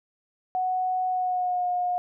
sine tone with pitch glide, 740 to 717.7 Hz, F#5 to F5, 0 to +47 cents, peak -23 dBFS, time 0.55-1.98 s, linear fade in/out 0 ms, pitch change -53 cents, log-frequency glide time 1.07-1.67 s, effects none

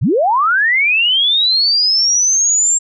sine linear sweep, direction up, 76.3 to 7490 Hz, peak -10 dBFS, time 0.01-2.79 s, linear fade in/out 20 ms, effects none

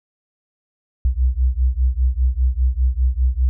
sine beating tone pair, 61 / 66 Hz, B1 / C2, -21 / +16 cents, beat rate 5 Hz, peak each -17 / -18 dBFS, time 1.05-3.49 s, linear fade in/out 0 ms, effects none

